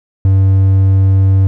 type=tone; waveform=triangle; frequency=96.3 Hz; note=G2; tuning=30 cents flat; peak=-4 dBFS; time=0.25-1.47 s; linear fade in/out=0 ms; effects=none